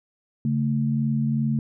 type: tone pair together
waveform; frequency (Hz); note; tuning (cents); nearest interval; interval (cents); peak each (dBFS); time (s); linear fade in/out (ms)
sine; 140 / 222.6; C#3 / A3; +18 / +20; minor sixth; 802; -23; 0.45-1.59; 2
effects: none

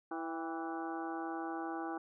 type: harmonic tone with a mistuned harmonic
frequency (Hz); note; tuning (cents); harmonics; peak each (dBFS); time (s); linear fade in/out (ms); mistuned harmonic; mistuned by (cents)
164.81; E3; 0; 2 / 3 / 4 / 5 / 6 / 7 / 8 / 9; -40 / -51 / -50 / -42 / -52 / -48 / -52 / -49; 0.11-1.98; 5; 5; -48
effects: none

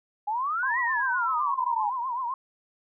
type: exponential two-way sweep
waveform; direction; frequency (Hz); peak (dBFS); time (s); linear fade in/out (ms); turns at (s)
sine; up then down; 810 to 1975.5 to 810; -25; 0.27-1.9; 10; 0.79
type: tone with vibrato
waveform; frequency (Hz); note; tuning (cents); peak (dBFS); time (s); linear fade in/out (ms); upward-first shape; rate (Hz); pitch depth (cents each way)
sine; 996; B5; +14; -27; 0.63-2.34; 2; triangle; 7.8; 140
effects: none

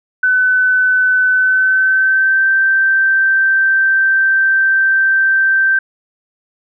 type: tone with pitch glide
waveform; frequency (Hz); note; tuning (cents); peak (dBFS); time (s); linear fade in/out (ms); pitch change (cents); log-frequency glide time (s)
sine; 1509 to 1561.3; F#6 to G6; +34 to -7; -9; 0.23-5.79; 5; +59; 1.31-2.49
effects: none

